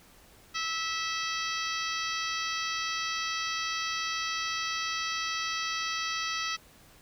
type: harmonic tone with a mistuned harmonic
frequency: 653 Hz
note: E5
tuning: 17 cents flat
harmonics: 2 / 3 / 4 / 5 / 6 / 7 / 8 / 9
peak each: -35 / -37 / -38 / -39 / -40 / -40 / -41 / -42 dBFS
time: 0.54-6.57 s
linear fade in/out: 20 ms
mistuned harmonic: 5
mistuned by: -26 cents
effects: pink hiss -57 dBFS RMS until 7.01 s